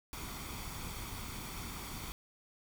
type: noise with comb filter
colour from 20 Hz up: pink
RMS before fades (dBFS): -43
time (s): 0.13-2.12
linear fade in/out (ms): 0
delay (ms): 0.88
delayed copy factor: +0.55
effects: none